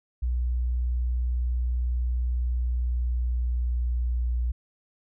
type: tone with pitch glide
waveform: sine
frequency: 61 to 60.23 Hz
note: B1 to B1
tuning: -21 to -43 cents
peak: -23 dBFS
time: 0.22-4.52 s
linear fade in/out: 10 ms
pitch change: -22 cents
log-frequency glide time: 2.44-4.35 s
effects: none